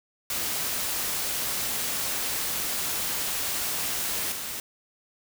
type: noise with level steps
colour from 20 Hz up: white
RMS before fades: -29 / -34 dBFS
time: 0.3-4.6 s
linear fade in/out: 2 ms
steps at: 4.32 s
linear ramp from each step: 2 ms
effects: none